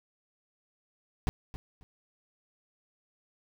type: noise with echo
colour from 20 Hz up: brown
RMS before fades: -26 dBFS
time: 1.27-1.29 s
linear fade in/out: 0 ms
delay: 270 ms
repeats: 2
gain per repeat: -13 dB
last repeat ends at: 1.83 s
effects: none